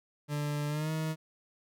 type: tone with pitch glide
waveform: 40% pulse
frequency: 147.2 to 157.77 Hz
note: D3 to D#3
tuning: +4 to +24 cents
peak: -30 dBFS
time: 0.28-1.16 s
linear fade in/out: 50 ms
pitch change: +120 cents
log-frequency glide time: 0.68-0.91 s
effects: none